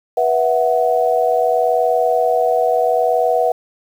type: chord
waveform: sine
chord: B suspended fourth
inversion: none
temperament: equal with one note detuned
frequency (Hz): 487.6 / 659.3 / 740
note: B4 / E5 / F#5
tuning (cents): -22 / 0 / 0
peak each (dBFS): -17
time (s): 0.17-3.52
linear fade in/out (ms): 5
effects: 7-bit